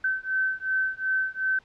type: beating tone pair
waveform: sine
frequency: 1535 / 1537.7 Hz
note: G6 / G6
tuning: -37 / -34 cents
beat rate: 2.7 Hz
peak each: -27 dBFS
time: 0.04-1.59 s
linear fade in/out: 5 ms
effects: pink hiss -59 dBFS RMS until 1.64 s + low-pass 4000 Hz 12 dB/octave